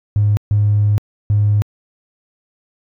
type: tone bursts at uneven times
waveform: triangle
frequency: 103.83 Hz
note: G#2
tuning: in tune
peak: -7 dBFS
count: 3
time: 0.16-0.37 / 0.51-0.98 / 1.3-1.62 s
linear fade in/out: 0 ms
effects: tanh soft clip ceiling -8 dBFS